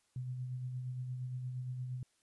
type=tone with tremolo; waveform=sine; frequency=126.5 Hz; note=B2; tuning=42 cents sharp; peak=-36 dBFS; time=0.16-2.03 s; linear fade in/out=2 ms; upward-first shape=sine; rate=8.6 Hz; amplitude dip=35%; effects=white hiss -75 dBFS RMS until 2.22 s + resampled to 24000 Hz